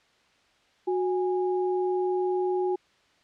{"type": "tone pair together", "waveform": "sine", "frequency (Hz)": [366.6, 824], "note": ["F#4", "G#5"], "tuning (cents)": [-16, -14], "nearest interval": "octave + major second", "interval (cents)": 1402, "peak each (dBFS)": [-24, -32], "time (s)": [0.87, 2.76], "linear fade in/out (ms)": 10, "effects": ["white hiss -63 dBFS RMS until 3.23 s", "low-pass 4000 Hz 12 dB/octave"]}